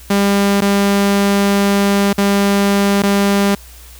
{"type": "tone with dropouts", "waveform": "sawtooth", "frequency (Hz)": 200, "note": "G3", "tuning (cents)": 35, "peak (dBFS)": -7, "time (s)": [0.1, 3.55], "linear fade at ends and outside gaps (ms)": 5, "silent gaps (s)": [[0.608, 0.618], [2.13, 2.18], [3.023, 3.033]], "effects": ["added 60 Hz sine -37 dBFS peak until 3.99 s", "white hiss -41 dBFS RMS until 3.99 s"]}